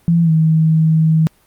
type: tone with pitch glide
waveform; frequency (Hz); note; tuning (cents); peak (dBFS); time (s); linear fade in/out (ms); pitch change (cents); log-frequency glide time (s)
sine; 168.6 to 159.23; E3 to D#3; +39 to +40; -9; 0.08-1.27; 0; -99; 0.23-0.31
effects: pink hiss -54 dBFS RMS until 1.46 s + Opus 32 kbps